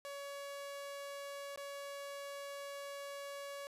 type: tone with dropouts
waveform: sawtooth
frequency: 563 Hz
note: C#5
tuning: 27 cents sharp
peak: -40 dBFS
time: 0.05-3.67 s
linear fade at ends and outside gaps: 0 ms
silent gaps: 1.56-1.575 s
effects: resampled to 32000 Hz